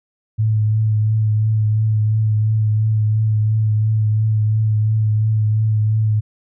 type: tone with vibrato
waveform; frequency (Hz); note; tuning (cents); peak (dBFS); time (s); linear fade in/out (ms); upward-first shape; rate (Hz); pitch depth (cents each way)
sine; 108.3; A2; -27; -13; 0.38-6.21; 20; triangle; 2.9; 27
effects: none